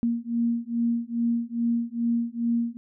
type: beating tone pair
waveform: sine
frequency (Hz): 233.1 / 235.5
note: A#3 / A#3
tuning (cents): 0 / +18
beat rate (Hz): 2.4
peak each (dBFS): -26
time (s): 0.03-2.77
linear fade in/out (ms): 0
effects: none